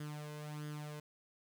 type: tone with flanger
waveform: sawtooth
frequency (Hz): 150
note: D3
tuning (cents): +37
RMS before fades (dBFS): -45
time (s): 0-1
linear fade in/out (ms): 5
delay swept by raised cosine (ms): 0.6 to 2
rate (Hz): 1.5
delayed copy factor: +0.65
effects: 12-bit